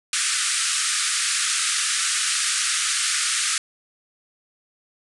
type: band-pass noise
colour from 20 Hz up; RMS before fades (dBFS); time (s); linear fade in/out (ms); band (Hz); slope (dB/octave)
white; -23; 0.13-3.58; 2; 1200 to 10000; 96
effects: none